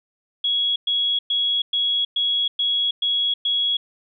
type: tone bursts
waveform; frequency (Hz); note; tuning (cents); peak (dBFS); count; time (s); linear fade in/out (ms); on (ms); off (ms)
sine; 3335; G#7; +7; -18; 8; 0.44-3.77; 5; 320; 110
effects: none